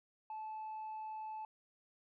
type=tone; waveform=sine; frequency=869 Hz; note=A5; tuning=22 cents flat; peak=-40 dBFS; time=0.3-1.45 s; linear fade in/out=2 ms; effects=tanh soft clip ceiling -40 dBFS

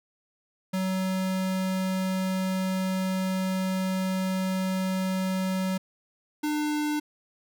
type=tone pair in turn; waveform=square; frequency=188 / 299.9 Hz; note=F#3 / D4; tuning=+28 / +36 cents; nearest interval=minor sixth; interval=808 cents; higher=second; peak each=-26 dBFS; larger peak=neither; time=0.73-5.78 / 6.43-7 s; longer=first; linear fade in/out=10 ms; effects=none

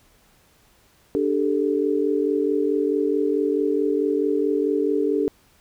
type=chord; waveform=sine; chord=D suspended fourth; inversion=none; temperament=equal with one note detuned; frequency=293.7 / 395.4 / 440 Hz; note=D4 / G4 / A4; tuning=0 / +15 / 0 cents; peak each=-23 dBFS; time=1.15-5.28 s; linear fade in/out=0 ms; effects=pink hiss -58 dBFS RMS until 5.6 s

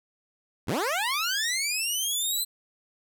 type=linear sweep; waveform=15% pulse; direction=up; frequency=57 to 4100 Hz; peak=-19 dBFS; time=0.67-2.45 s; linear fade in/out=20 ms; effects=none

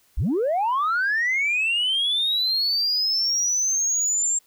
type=linear sweep; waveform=sine; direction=up; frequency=31.59 to 7459 Hz; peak=-18 dBFS; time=0.17-4.39 s; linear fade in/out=10 ms; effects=tanh soft clip ceiling -17 dBFS + white hiss -61 dBFS RMS until 4.46 s

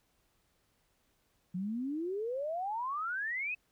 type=exponential sweep; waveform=sine; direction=up; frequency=174.61 to 2600 Hz; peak=-33 dBFS; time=1.54-3.55 s; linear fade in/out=10 ms; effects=pink hiss -74 dBFS RMS until 3.71 s

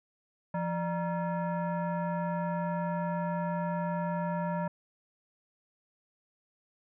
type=tone with frequency modulation; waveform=sine; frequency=172.4 Hz; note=F3; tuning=22 cents flat; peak=-29 dBFS; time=0.54-4.68 s; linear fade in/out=5 ms; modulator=771 Hz; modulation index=1.1; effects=none

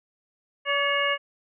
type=harmonic tone with a mistuned harmonic; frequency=569 Hz; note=C#5; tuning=45 cents sharp; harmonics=1 / 2 / 3 / 4 / 5; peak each=-28 / -28 / -28 / -28 / -28 dBFS; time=0.65-1.18 s; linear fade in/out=50 ms; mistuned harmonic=4; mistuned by=-62 cents; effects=none

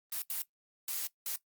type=noise bursts at uneven times; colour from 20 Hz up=blue; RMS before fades=-36 dBFS; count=4; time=0.12-0.22 / 0.3-0.42 / 0.88-1.07 / 1.26-1.36 s; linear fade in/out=2 ms; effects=noise-tail reverb RT60 0.1 s tail -17 dB re dry + Opus 32 kbps

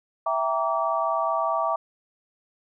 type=chord; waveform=sine; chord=E half-diminished seventh; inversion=none; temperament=equal with one note detuned; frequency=659.3 / 784 / 932.3 / 1151.8 Hz; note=E5 / G5 / Bb5 / D6; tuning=0 / 0 / 0 / -34 cents; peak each=-26 / -30 / -29 / -26 dBFS; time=0.26-1.76 s; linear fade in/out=5 ms; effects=none

